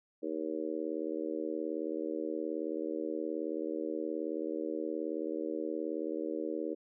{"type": "harmonic tone", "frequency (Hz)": 78.8, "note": "D#2", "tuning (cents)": 23, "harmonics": [3, 4, 5, 6, 7], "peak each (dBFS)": [-46, -37, -40, -39, -42], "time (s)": [0.22, 6.75], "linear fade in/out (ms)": 20, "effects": []}